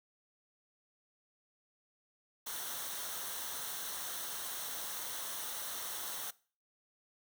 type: noise with comb filter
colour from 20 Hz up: white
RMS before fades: -41 dBFS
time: 2.46-6.31 s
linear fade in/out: 10 ms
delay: 0.41 ms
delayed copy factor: -0.6
effects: noise-tail reverb RT60 0.4 s tail -21 dB re dry